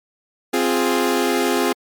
sawtooth chord, F minor, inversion second, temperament equal, 261.6 / 349.2 / 415.3 Hz, C4 / F4 / Ab4, 0 / 0 / 0 cents, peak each -17 dBFS, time 0.53-1.73 s, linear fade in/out 10 ms, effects MP3 96 kbps

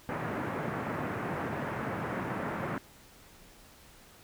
pink band-pass noise, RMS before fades -35 dBFS, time 0.09-2.78 s, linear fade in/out 0 ms, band 110 to 1900 Hz, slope 24 dB/octave, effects pink hiss -56 dBFS RMS until 4.23 s

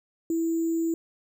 sine tone with sample-and-hold, 329.4 Hz, E4, 1 cent flat, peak -23 dBFS, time 0.3-0.94 s, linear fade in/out 2 ms, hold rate 7350 Hz, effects none

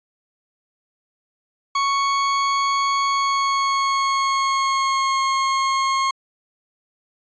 40% pulse tone with pitch glide, 1108.7 to 1078.4 Hz, C#6 to C#6, 0 to -48 cents, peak -17 dBFS, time 1.75-6.11 s, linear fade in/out 5 ms, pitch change -48 cents, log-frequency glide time 3.06-5.2 s, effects resampled to 16000 Hz

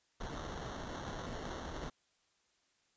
pink noise with sample-and-hold, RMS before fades -43 dBFS, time 0.2-1.9 s, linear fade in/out 10 ms, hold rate 2450 Hz, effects white hiss -75 dBFS RMS until 2.96 s + resampled to 16000 Hz

